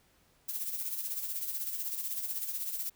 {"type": "noise with tremolo", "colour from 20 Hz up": "violet", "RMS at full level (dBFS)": -34, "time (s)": [0.48, 2.9], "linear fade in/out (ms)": 10, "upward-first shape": "sine", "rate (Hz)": 16, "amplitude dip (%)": 55, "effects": ["pink hiss -67 dBFS RMS until 2.95 s"]}